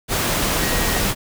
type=tone in noise; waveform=sine; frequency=1885 Hz; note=A#6; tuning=19 cents sharp; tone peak=-29 dBFS; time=0.58-1.03 s; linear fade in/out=50 ms; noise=pink; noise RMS=-20 dBFS; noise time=0.08-1.15 s; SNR=-12 dB; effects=none